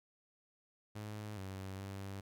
sawtooth tone with pitch steps, 105.5 / 95.9 / 97.9 Hz, G#2 / G2 / G2, +28 / -37 / -2 cents, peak -39 dBFS, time 0.95-2.21 s, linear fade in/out 10 ms, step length 420 ms, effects none

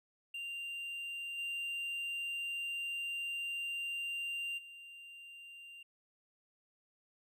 triangle tone with level steps, 2783 Hz, F7, 7 cents flat, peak -38 / -35 / -48 dBFS, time 0.34-5.83 s, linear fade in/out 5 ms, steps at 1.37 / 4.57 s, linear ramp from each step 20 ms, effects none

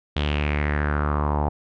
sawtooth tone with low-pass filter sweep, 73.8 Hz, D2, 9 cents sharp, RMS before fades -23 dBFS, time 0.16-1.49 s, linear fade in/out 5 ms, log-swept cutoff 3400 to 820 Hz, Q 4.5, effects none

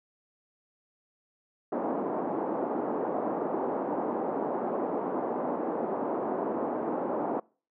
pink band-pass noise, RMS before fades -31 dBFS, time 1.72-7.4 s, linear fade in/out 5 ms, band 250 to 930 Hz, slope 24 dB/octave, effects noise-tail reverb RT60 0.4 s tail -26 dB re dry

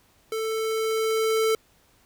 square tone with level ramp, 442.4 Hz, A4, 9 cents sharp, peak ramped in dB -27 to -20 dBFS, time 0.32-1.55 s, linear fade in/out 2 ms, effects pink hiss -61 dBFS RMS until 2.05 s

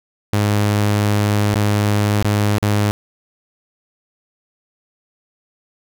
sawtooth tone with dropouts, 103.7 Hz, G#2, 2 cents flat, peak -10 dBFS, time 0.33-2.91 s, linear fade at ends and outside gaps 0 ms, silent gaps 1.541-1.557 / 2.225-2.246 / 2.583-2.626 s, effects none

